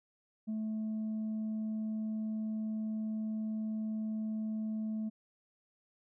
sine tone with tanh clipping, 217.6 Hz, A3, 19 cents flat, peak -34 dBFS, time 0.47-5.1 s, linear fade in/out 20 ms, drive 1 dB, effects none

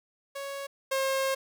sawtooth tone pair in turn, 555 / 535.9 Hz, C#5 / C5, +2 / +41 cents, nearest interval minor second, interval 61 cents, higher first, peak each -31 / -22 dBFS, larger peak second, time 0.35-0.67 / 0.91-1.35 s, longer second, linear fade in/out 10 ms, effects none

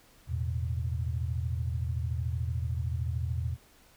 sine chord, E suspended fourth, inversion none, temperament equal, 82.41 / 110 / 123.47 Hz, E2 / A2 / B2, 0 / 0 / 0 cents, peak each -31 / -36 / -34 dBFS, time 0.27-3.57 s, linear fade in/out 50 ms, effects pink hiss -60 dBFS RMS until 3.96 s

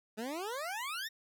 20% pulse exponential sweep, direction up, 207.7 to 1887 Hz, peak -32 dBFS, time 0.17-1.09 s, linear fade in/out 20 ms, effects none

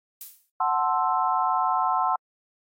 violet noise with exponential decay, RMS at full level -33 dBFS, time 0.21-0.5 s, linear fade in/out 2 ms, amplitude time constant 63 ms
sine chord, F# half-diminished seventh, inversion none, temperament equal, 740 / 880 / 1046.5 / 1318.5 Hz, F#5 / A5 / C6 / E6, 0 / 0 / 0 / 0 cents, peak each -26 / -27 / -25 / -28 dBFS, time 0.6-2.16 s, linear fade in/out 5 ms
effects AAC 48 kbps

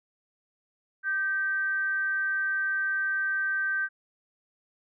sine tone with frequency modulation, 1555 Hz, G6, 14 cents flat, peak -25 dBFS, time 1.03-3.89 s, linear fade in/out 50 ms, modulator 344 Hz, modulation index 0.27, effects none

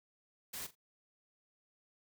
white noise with echo, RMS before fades -43 dBFS, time 0.53-0.67 s, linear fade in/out 10 ms, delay 42 ms, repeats 2, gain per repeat -15 dB, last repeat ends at 0.754 s, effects none

